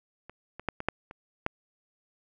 clicks, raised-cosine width 0.5 ms, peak -29 / -25 / -13 / -20 / -10 / -28 / -12 dBFS, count 7, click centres 0.296 / 0.596 / 0.687 / 0.804 / 0.886 / 1.111 / 1.464 s, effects none

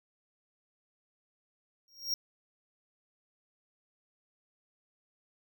square tone with exponential growth, 5588 Hz, F8, in tune, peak -27 dBFS, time 1.88-2.14 s, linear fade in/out 1 ms, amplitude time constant 56 ms, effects none

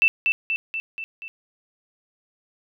sine tone with echo, 2662 Hz, E7, 16 cents sharp, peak -13 dBFS, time 0.02-0.08 s, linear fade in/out 0 ms, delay 240 ms, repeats 5, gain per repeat -4 dB, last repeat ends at 1.28 s, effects none

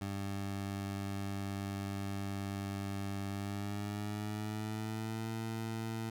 20% pulse tone with pitch glide, 98.9 to 112.3 Hz, G2 to A2, +16 to +36 cents, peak -32 dBFS, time 0.01-6.1 s, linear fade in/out 5 ms, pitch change +220 cents, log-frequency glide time 3.26-5.3 s, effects none

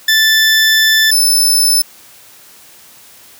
20% pulse tone pair in turn, 1760 / 5274 Hz, A6 / E8, 0 / 0 cents, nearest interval octave + perfect fifth, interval 1900 cents, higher second, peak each -3 dBFS, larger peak neither, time 0.08-1.11 / 1.11-1.82 s, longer first, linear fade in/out 5 ms, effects white hiss -41 dBFS RMS until 3.39 s + high-pass 60 Hz 12 dB/octave

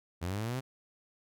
sawtooth linear sweep, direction up, 81.5 to 134.6 Hz, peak -29 dBFS, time 0.21-0.61 s, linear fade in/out 20 ms, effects none

